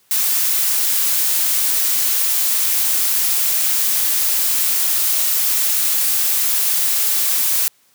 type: noise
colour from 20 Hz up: blue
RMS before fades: -17 dBFS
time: 0.11-7.68 s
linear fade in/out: 0 ms
effects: white hiss -57 dBFS RMS until 7.94 s + high-pass 80 Hz 12 dB/octave